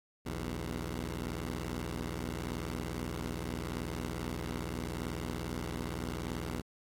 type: tone pair together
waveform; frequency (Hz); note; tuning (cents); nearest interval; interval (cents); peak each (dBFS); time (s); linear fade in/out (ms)
10% pulse; 60.82 / 82.41; B1 / E2; -26 / 0; perfect fourth; 526; -30 / -31; 0.25-6.62; 20
effects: AAC 48 kbps